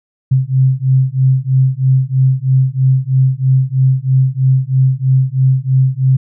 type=beating tone pair; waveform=sine; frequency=130 / 133.1 Hz; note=C3 / C3; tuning=-11 / +30 cents; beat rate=3.1 Hz; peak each=-12 dBFS; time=0.31-6.17 s; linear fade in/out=10 ms; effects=none